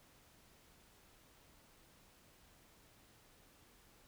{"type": "silence", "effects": ["pink hiss -66 dBFS RMS until 4.07 s"]}